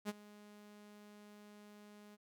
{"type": "tone with ADSR envelope", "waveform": "sawtooth", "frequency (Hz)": 207.9, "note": "G#3", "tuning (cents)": 2, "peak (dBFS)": -32, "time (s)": [0.05, 2.17], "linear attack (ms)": 41, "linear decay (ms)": 30, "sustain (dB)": -20, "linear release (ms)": 32, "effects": []}